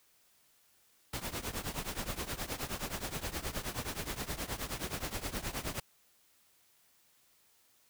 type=noise with tremolo; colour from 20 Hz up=pink; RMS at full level=-35 dBFS; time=1.13-5.8 s; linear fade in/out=5 ms; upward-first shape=triangle; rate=9.5 Hz; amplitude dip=90%; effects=white hiss -68 dBFS RMS until 7.89 s